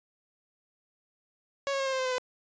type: tone with pitch steps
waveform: sawtooth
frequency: 555 / 547.4 / 539.8 / 532.4 / 525.1 / 517.8 / 510.7 / 503.7 Hz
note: C#5 / C#5 / C#5 / C5 / C5 / C5 / C5 / B4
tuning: +2 / -22 / -46 / +30 / +6 / -18 / -42 / +34 cents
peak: -24 dBFS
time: 1.67-2.182 s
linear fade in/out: 0 ms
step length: 64 ms
effects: resampled to 16000 Hz